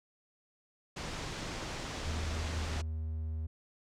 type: low-pass noise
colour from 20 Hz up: pink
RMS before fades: -40 dBFS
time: 0.96-2.82 s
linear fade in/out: 10 ms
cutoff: 7000 Hz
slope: 24 dB/octave
type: tone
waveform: triangle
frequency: 79.1 Hz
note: D#2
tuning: 29 cents sharp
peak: -32 dBFS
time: 2.05-3.47 s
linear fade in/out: 10 ms
effects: none